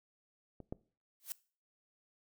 clicks, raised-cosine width 2 ms, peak -35 / -26 dBFS, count 2, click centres 0.603 / 0.725 s
blue noise with exponential growth, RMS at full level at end -37 dBFS, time 1.2-1.32 s, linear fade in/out 0 ms, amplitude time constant 26 ms
effects noise-tail reverb RT60 0.4 s tail -21 dB re dry

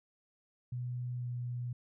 sine tone with pitch glide, 123.47 to 122.26 Hz, B2 to B2, 0 to -17 cents, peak -35 dBFS, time 0.72-1.73 s, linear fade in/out 5 ms, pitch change -17 cents, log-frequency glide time 1.16-1.26 s, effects none

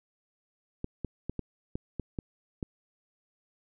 clicks, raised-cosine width 3 ms, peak -20 dBFS, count 8, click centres 0.844 / 1.047 / 1.296 / 1.393 / 1.755 / 1.997 / 2.188 / 2.628 s, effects none

